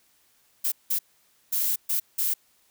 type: noise bursts at uneven times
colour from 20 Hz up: violet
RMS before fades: -25 dBFS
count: 5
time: 0.64-0.72 / 0.9-0.99 / 1.52-1.76 / 1.89-2 / 2.18-2.34 s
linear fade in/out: 10 ms
effects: white hiss -64 dBFS RMS until 2.7 s